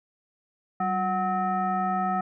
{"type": "tone with frequency modulation", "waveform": "sine", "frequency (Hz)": 740, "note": "F#5", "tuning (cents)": 0, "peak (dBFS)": -23, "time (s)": [0.8, 2.21], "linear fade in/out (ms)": 5, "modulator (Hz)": 549, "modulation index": 1.1, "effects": []}